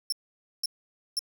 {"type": "tone bursts", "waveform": "sawtooth", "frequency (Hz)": 5380, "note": "E8", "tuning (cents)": 34, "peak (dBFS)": -23, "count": 3, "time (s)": [0.1, 1.192], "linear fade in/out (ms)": 2, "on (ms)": 24, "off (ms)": 510, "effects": []}